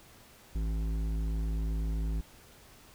sine tone with hard clipping, 54 Hz, A1, 32 cents flat, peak -31 dBFS, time 0.55-2.21 s, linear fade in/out 5 ms, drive 11 dB, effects pink hiss -56 dBFS RMS until 2.94 s

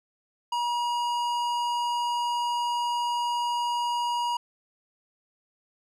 sine tone with tanh clipping, 957 Hz, A#5, 45 cents sharp, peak -27 dBFS, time 0.52-4.37 s, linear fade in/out 5 ms, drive 15 dB, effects none

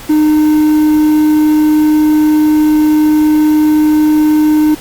triangle tone with quantisation, 305.5 Hz, D#4, 32 cents flat, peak -4 dBFS, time 0.09-4.75 s, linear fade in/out 10 ms, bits 5, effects pink hiss -31 dBFS RMS until 4.8 s + Opus 48 kbps

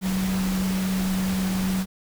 sine tone in noise, 188.4 Hz, F#3, 32 cents sharp, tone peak -22 dBFS, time 0.01-1.86 s, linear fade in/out 50 ms, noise pink, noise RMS -32 dBFS, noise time 0.01-1.86 s, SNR +7 dB, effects none

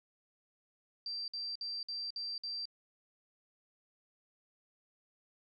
sine tone bursts, 4699 Hz, D8, in tune, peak -37 dBFS, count 6, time 1.06-2.655 s, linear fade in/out 2 ms, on 220 ms, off 55 ms, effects none

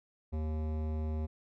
sine tone with hard clipping, 77.78 Hz, D#2, in tune, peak -34 dBFS, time 0.32-1.27 s, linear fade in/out 20 ms, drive 16 dB, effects none

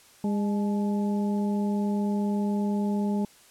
harmonic tone with a mistuned harmonic, 203.9 Hz, G#3, 32 cents flat, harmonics 1 / 2 / 3 / 4, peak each -24 / -34 / -40 / -38 dBFS, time 0.24-3.25 s, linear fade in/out 2 ms, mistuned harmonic 4, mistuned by +83 cents, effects white hiss -55 dBFS RMS until 3.5 s + low-pass 11000 Hz 12 dB/octave

